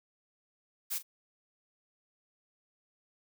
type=noise with echo; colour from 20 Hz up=blue; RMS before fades=-34 dBFS; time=0.9-0.99 s; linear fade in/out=20 ms; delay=40 ms; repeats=1; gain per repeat=-14 dB; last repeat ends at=1.03 s; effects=none